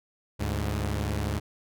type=tone pair together; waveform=sawtooth; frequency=73.21 / 103.83 Hz; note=D2 / G#2; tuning=-5 / 0 cents; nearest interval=tritone; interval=605 cents; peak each=-26 dBFS; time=0.39-1.4 s; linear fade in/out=20 ms; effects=none